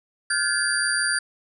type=tone cluster; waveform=sine; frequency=1424 / 1549 / 1716 / 4717 / 9210 Hz; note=F6 / G6 / A6 / D8 / D9; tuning=+33 / -21 / -44 / +7 / -35 cents; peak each=-27 dBFS; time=0.3-1.19 s; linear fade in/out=5 ms; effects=none